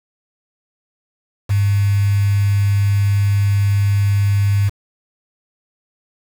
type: tone with quantisation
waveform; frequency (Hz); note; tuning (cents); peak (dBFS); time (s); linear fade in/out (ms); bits
sine; 100.6; G2; +45; -12; 1.49-4.7; 20; 5
effects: none